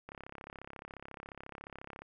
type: click train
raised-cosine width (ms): 0.5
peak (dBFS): -30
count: 67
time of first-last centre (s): 0.09-2.02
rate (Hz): 34.2
effects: none